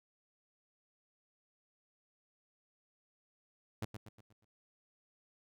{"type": "tone with echo", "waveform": "sawtooth", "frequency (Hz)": 107.9, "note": "A2", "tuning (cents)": -33, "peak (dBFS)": -32, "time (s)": [3.82, 3.85], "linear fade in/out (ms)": 5, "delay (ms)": 120, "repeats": 5, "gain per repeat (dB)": -7, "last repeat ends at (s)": 4.45, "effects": []}